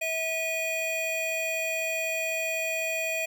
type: tone pair together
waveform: square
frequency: 648 / 2466 Hz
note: E5 / D#7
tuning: -30 / -16 cents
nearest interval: octave + major seventh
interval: 2314 cents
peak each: -32 / -30 dBFS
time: 0.01-3.26 s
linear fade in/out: 10 ms
effects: none